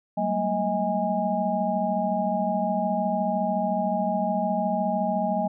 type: tone cluster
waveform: sine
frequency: 188.9 / 202.7 / 228.3 / 632 / 821 Hz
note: F#3 / G#3 / A#3 / D#5 / G#5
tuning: +36 / -42 / -36 / +27 / -20 cents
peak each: -29 / -35 / -30 / -27 / -27 dBFS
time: 0.17-5.48 s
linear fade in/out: 10 ms
effects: none